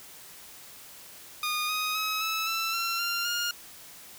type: tone with pitch steps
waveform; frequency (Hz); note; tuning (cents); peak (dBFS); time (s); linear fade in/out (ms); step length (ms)
15% pulse; 1225 / 1250.7 / 1277 / 1303.9 / 1331.3 / 1359.2 / 1387.8 / 1416.9; D#6 / D#6 / D#6 / E6 / E6 / F6 / F6 / F6; -27 / +9 / +45 / -19 / +17 / -47 / -11 / +25; -21; 1.43-3.51; 2; 260
effects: white hiss -48 dBFS RMS until 4.18 s